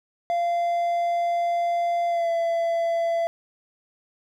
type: tone with pitch glide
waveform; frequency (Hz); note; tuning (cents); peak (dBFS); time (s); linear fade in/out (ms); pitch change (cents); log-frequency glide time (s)
triangle; 690 to 672.7; F5 to E5; -21 to +35; -19; 0.3-3.27; 0; -44; 2.08-2.3
effects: none